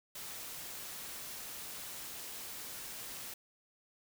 white noise, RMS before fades -45 dBFS, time 0.15-3.34 s, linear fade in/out 5 ms, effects none

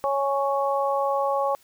harmonic tone, 277.2 Hz, C#4, in tune, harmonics 2 / 3 / 4, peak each -24 / -26 / -27 dBFS, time 0.04-1.55 s, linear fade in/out 0 ms, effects white hiss -58 dBFS RMS until 1.63 s

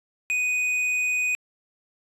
sine tone with hard clipping, 2489 Hz, D#7, in tune, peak -23 dBFS, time 0.3-1.35 s, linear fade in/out 0 ms, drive 6 dB, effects resampled to 32000 Hz

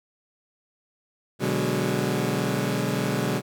20% pulse chord, G# half-diminished seventh, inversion first, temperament equal with one note detuned, 123.47 / 146.83 / 185 / 205 Hz, B2 / D3 / F#3 / G#3, 0 / 0 / 0 / -22 cents, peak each -24 dBFS, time 1.39-3.42 s, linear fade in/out 50 ms, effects none

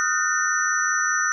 sine tone cluster, 1251 / 1434 / 1519 / 1815 / 5930 Hz, D#6 / F6 / F#6 / A#6 / F#8, +9 / +45 / +45 / -47 / +3 cents, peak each -26 dBFS, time 0-1.32 s, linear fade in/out 0 ms, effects none

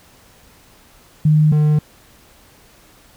sine / triangle tone pair in turn, 153.1 / 151.08 Hz, D#3 / D3, -28 / +49 cents, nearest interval unison, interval 23 cents, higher first, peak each -9 dBFS, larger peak neither, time 1.25-1.52 / 1.52-1.79 s, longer neither, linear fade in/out 5 ms, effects pink hiss -49 dBFS RMS until 3.16 s

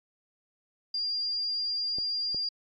sine tone, 4797 Hz, D8, 36 cents sharp, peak -28 dBFS, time 0.94-2.49 s, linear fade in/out 5 ms
clicks, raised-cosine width 2 ms, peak -29 dBFS, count 2, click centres 1.985 / 2.346 s
effects AAC 32 kbps

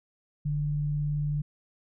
sine tone pair together, 41.2 / 146.83 Hz, E1 / D3, 0 / 0 cents, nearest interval octave + minor seventh, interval 2200 cents, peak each -36 / -26 dBFS, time 0.45-1.42 s, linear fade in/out 10 ms, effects none

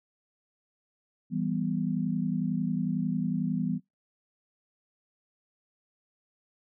sine chord, E minor, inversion none, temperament equal, 164.81 / 196 / 246.9 Hz, E3 / G3 / B3, 0 / 0 / 0 cents, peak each -31 dBFS, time 1.3-3.8 s, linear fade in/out 50 ms, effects noise-tail reverb RT60 0.2 s tail -24 dB re dry

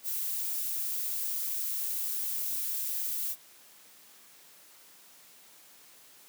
violet noise, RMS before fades -33 dBFS, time 0.03-3.36 s, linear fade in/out 50 ms, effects white hiss -56 dBFS RMS until 6.28 s + high-pass 150 Hz 12 dB/octave

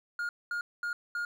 triangle tone bursts, 1422 Hz, F6, 31 cents sharp, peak -29 dBFS, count 4, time 0.19-1.25 s, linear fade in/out 2 ms, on 100 ms, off 220 ms, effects none

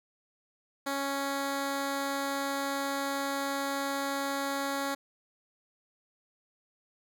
10% pulse tone, 277.2 Hz, C#4, in tune, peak -22 dBFS, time 0.86-4.95 s, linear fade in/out 10 ms, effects none

